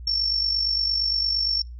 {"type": "tone with amplitude modulation", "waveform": "sine", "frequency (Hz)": 5440, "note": "F8", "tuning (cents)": -46, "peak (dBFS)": -18, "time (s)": [0.07, 1.62], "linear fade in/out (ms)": 5, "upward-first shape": "sine", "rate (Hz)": 48.7, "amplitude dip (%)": 55, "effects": ["noise-tail reverb RT60 0.2 s tail -24 dB re dry", "added 60 Hz sine -35 dBFS peak until 1.79 s"]}